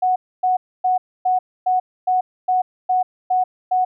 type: tone bursts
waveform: sine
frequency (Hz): 738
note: F#5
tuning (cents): -5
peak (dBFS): -14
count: 10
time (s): 0.02-3.85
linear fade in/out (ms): 10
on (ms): 140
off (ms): 270
effects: none